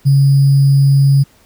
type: tone with sample-and-hold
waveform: sine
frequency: 138.59 Hz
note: C#3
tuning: in tune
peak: -6 dBFS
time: 0.05-1.24 s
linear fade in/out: 20 ms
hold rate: 4900 Hz
effects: pink hiss -50 dBFS RMS until 1.45 s